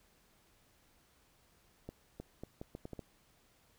accelerating click train, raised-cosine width 2 ms, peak -30 dBFS, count 8, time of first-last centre 1.89-2.992 s, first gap 310 ms, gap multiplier 0.76, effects pink hiss -69 dBFS RMS until 3.78 s

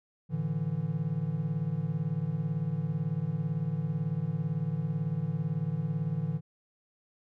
triangle chord, A suspended fourth, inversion none, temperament equal, 110 / 146.83 / 164.81 Hz, A2 / D3 / E3, 0 / 0 / 0 cents, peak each -36 / -30 / -30 dBFS, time 0.29-6.41 s, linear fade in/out 50 ms, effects none

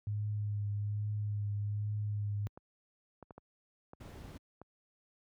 sine tone with vibrato, 103.83 Hz, G#2, in tune, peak -32 dBFS, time 0.07-2.47 s, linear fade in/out 0 ms, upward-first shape triangle, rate 1.2 Hz, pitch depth 24 cents each way
clicks, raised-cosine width 1 ms, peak -35 dBFS, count 6, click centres 2.575 / 3.227 / 3.308 / 3.38 / 3.934 / 4.616 s
brown noise, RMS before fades -44 dBFS, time 4-4.38 s, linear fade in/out 10 ms
effects high-pass 60 Hz 12 dB/octave

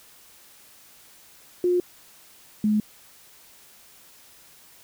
sine tone pair in turn, 356.8 / 212.2 Hz, F4 / G#3, +37 / +38 cents, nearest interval major sixth, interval 899 cents, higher first, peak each -18 dBFS, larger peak neither, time 1.64-1.8 / 2.64-2.8 s, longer neither, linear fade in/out 2 ms, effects white hiss -52 dBFS RMS until 4.83 s

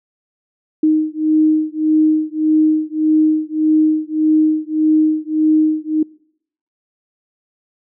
sine beating tone pair, 310 / 311.7 Hz, D#4 / D#4, -6 / +3 cents, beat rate 1.7 Hz, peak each -15 / -15 dBFS, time 0.83-6.03 s, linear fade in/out 5 ms, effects noise-tail reverb RT60 0.7 s tail -25 dB re dry

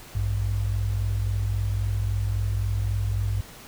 sine tone pair together, 56.6 / 100.3 Hz, A1 / G2, +50 / +40 cents, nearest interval minor seventh, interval 990 cents, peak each -27 / -24 dBFS, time 0.15-3.41 s, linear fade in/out 5 ms, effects pink hiss -45 dBFS RMS until 3.67 s

